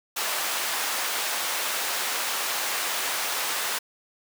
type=high-pass noise; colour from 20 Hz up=pink; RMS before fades=-28 dBFS; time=0.16-3.79 s; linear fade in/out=10 ms; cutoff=820 Hz; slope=12 dB/octave; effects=none